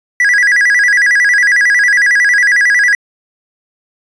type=tone with vibrato; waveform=triangle; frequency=1800 Hz; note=A6; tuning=39 cents sharp; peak=-5 dBFS; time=0.2-2.95 s; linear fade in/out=2 ms; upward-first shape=square; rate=11 Hz; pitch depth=150 cents each way; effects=resampled to 22050 Hz